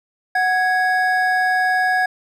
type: tone pair together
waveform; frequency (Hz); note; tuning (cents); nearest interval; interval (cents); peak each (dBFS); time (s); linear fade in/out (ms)
triangle; 740 / 1661.2; F#5 / G#6; 0 / 0; octave + major second; 1400; -16; 0.35-2.06; 5
effects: none